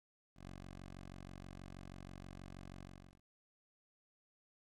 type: tone with ADSR envelope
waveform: 10% pulse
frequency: 46.25 Hz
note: F#1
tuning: in tune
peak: -40 dBFS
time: 0.34-3.22 s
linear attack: 130 ms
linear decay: 83 ms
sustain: -2 dB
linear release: 400 ms
effects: low-pass 9000 Hz 12 dB/octave + 12-bit